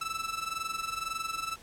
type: tone with amplitude modulation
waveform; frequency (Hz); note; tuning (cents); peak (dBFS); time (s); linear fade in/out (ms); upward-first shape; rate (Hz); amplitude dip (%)
sawtooth; 1318.5; E6; 0; -26; 0.01-1.56; 5; sine; 21.9; 75
effects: pink hiss -53 dBFS RMS until 1.62 s + low-pass 12000 Hz 12 dB/octave